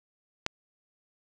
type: click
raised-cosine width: 0.2 ms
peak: -10 dBFS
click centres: 0.464 s
effects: 7-bit